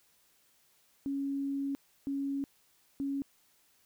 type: tone bursts at uneven times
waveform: sine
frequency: 277.2 Hz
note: C#4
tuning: in tune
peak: -31 dBFS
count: 3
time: 1.06-1.75 / 2.07-2.44 / 3-3.22 s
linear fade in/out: 0 ms
effects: white hiss -68 dBFS RMS until 3.85 s